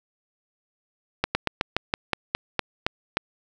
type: slowing click train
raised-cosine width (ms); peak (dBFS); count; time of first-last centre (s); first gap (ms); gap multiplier
0.3; -5; 11; 1.24-3.17; 110; 1.12
effects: none